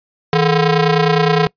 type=ring-modulated tone; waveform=sawtooth; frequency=293.7 Hz; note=D4; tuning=in tune; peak=-4 dBFS; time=0.33-1.47 s; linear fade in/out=2 ms; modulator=132 Hz; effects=noise-tail reverb RT60 0.1 s tail -23 dB re dry + resampled to 11025 Hz